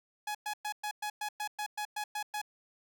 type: tone bursts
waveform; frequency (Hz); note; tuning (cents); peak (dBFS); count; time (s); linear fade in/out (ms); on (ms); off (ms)
sawtooth; 840; G#5; +19; -30; 12; 0.27-2.416; 5; 78; 110
effects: none